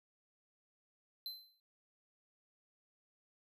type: tone with exponential decay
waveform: square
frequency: 4077 Hz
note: C8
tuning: 46 cents flat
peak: -39 dBFS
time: 1.26-1.6 s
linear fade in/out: 1 ms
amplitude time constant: 73 ms
effects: none